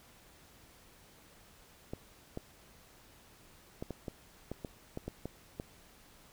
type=clicks; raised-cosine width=2 ms; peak=-25 dBFS; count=11; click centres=1.935 / 2.374 / 3.825 / 3.907 / 4.082 / 4.516 / 4.648 / 4.974 / 5.08 / 5.256 / 5.599 s; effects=pink hiss -60 dBFS RMS until 6.32 s